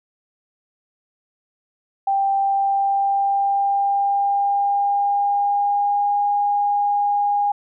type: tone with pitch glide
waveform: sine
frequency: 787 to 816.6 Hz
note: G5 to G#5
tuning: +7 to -29 cents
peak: -16 dBFS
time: 2.07-7.52 s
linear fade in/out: 5 ms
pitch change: +64 cents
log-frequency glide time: 2.29-6.26 s
effects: none